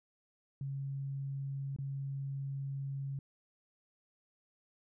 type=tone with dropouts; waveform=sine; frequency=137.5 Hz; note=C#3; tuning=14 cents flat; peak=-36 dBFS; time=0.61-3.19 s; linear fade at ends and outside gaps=2 ms; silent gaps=1.763-1.786 s; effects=none